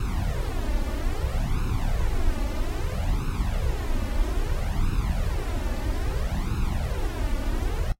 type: noise with flanger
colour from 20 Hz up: brown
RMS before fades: -25 dBFS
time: 0-7.92 s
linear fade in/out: 2 ms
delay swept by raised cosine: 0.76 to 3.46 ms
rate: 0.61 Hz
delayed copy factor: +0.9
effects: noise-tail reverb RT60 0.1 s tail -22 dB re dry + AAC 48 kbps